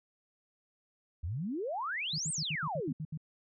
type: exponential two-way sweep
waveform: sine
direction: up then down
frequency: 73.42 to 8870 to 227 Hz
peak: -33 dBFS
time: 1.23-2.93 s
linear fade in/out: 10 ms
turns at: 2.31 s
type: tone bursts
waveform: sine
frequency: 155.56 Hz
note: D#3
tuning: in tune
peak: -35 dBFS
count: 9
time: 2.13-3.175 s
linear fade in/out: 5 ms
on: 53 ms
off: 71 ms
effects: none